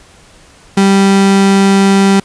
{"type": "tone", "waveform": "35% pulse", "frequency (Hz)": 195.9, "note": "G3", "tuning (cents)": -1, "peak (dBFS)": -4, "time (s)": [0.77, 2.2], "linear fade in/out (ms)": 5, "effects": ["pink hiss -42 dBFS RMS until 2.24 s", "resampled to 22050 Hz"]}